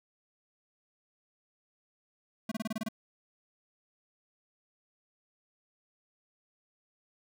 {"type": "tone bursts", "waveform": "square", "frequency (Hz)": 220, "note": "A3", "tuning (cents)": 0, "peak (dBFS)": -32, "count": 8, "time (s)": [2.49, 2.887], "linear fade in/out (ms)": 5, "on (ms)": 26, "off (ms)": 27, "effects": []}